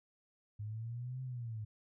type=linear two-way sweep; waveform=sine; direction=up then down; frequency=103.2 to 130.81 to 105.1 Hz; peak=-39 dBFS; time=0.59-1.65 s; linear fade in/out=10 ms; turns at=1.22 s; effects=none